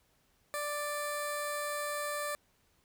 10% pulse tone with notch filter, 588 Hz, D5, 2 cents sharp, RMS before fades -36 dBFS, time 0.54-2.35 s, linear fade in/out 0 ms, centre 3000 Hz, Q 1, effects pink hiss -71 dBFS RMS until 2.84 s

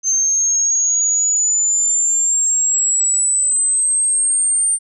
sine exponential sweep, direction up, 6272 to 8870 Hz, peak -13 dBFS, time 0.03-4.79 s, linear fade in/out 50 ms, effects none

